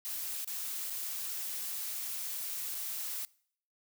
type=noise with dropouts; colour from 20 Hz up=blue; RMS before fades=-38 dBFS; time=0.05-3.25 s; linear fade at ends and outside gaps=0 ms; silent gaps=0.446-0.475 / 0.899-0.904 / 2.747-2.751 s; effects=noise-tail reverb RT60 0.6 s tail -23 dB re dry